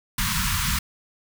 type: band-stop noise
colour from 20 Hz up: pink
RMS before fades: -24 dBFS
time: 0.18-0.79 s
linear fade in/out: 5 ms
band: 220 to 940 Hz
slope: 96 dB/octave
effects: none